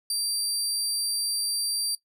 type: tone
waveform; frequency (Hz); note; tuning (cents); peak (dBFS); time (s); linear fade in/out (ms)
25% pulse; 4699; D8; 0; -21; 0.1-1.95; 2
effects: noise-tail reverb RT60 0.1 s tail -17 dB re dry